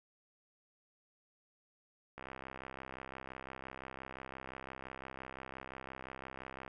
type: click train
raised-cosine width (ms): 0.5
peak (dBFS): -30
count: 297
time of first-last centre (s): 2.18-6.678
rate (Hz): 65.8
effects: none